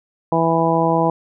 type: harmonic tone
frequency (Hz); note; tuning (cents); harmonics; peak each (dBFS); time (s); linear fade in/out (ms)
164.81; E3; 0; 1 / 2 / 3 / 4 / 5 / 6; -21 / -21 / -21 / -21 / -21 / -21; 0.32-1.1; 2
effects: none